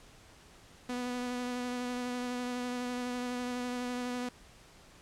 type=tone with vibrato; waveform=sawtooth; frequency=246.9 Hz; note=B3; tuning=in tune; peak=-30 dBFS; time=0.89-4.29 s; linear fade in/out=5 ms; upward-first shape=sine; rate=12 Hz; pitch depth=15 cents each way; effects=pink hiss -57 dBFS RMS until 5.01 s + low-pass 9000 Hz 12 dB/octave